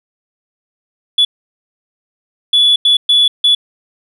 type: tone bursts at uneven times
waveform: sine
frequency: 3428 Hz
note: A7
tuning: 46 cents flat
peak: -5 dBFS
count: 5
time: 1.18-1.25 / 2.53-2.76 / 2.85-2.97 / 3.09-3.28 / 3.44-3.55 s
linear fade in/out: 5 ms
effects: tanh soft clip ceiling -4 dBFS